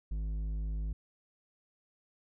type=tone with low-pass filter; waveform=square; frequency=52.4 Hz; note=G#1; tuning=16 cents sharp; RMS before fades=-35 dBFS; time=0.11-0.93 s; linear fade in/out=5 ms; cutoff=160 Hz; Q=0.58; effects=none